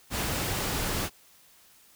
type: noise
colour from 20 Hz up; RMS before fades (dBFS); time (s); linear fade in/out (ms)
pink; -30; 0.1-1.1; 50
effects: white hiss -58 dBFS RMS until 1.95 s